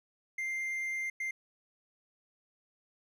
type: tone bursts at uneven times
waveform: triangle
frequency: 2097 Hz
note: C7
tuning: 3 cents sharp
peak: -31 dBFS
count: 2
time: 0.38-1.1 / 1.2-1.31 s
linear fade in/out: 5 ms
effects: none